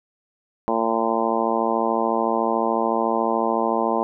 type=harmonic tone; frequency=113.8 Hz; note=A#2; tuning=41 cents flat; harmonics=2 / 3 / 4 / 5 / 6 / 7 / 8 / 9; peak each=-27 / -27 / -27 / -27 / -27 / -27 / -27 / -27 dBFS; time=0.68-4.03 s; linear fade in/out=0 ms; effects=none